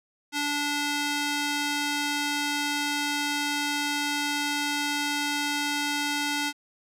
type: tone with band-pass filter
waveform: square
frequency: 290.9 Hz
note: D4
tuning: 16 cents flat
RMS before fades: -28 dBFS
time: 0.32-6.53 s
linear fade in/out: 50 ms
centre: 3900 Hz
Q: 0.52
effects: none